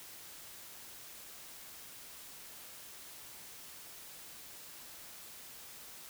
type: silence
effects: white hiss -51 dBFS RMS until 6.09 s